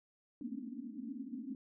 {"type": "band-pass noise", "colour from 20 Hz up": "pink", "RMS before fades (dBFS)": -44, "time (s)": [0.41, 1.55], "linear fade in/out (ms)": 2, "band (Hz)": [220, 290], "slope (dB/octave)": 96, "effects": []}